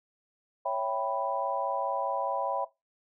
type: chord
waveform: sine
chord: C# half-diminished seventh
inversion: none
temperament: equal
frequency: 554.4 / 659.3 / 784 / 987.8 Hz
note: C#5 / E5 / G5 / B5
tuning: 0 / 0 / 0 / 0 cents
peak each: -33 dBFS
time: 0.65-2.65 s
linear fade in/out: 10 ms
effects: noise-tail reverb RT60 0.2 s tail -17 dB re dry